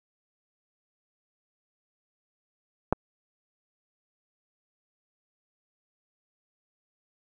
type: clicks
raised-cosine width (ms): 1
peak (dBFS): -7 / -29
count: 2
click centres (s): 2.926 / 2.931
effects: none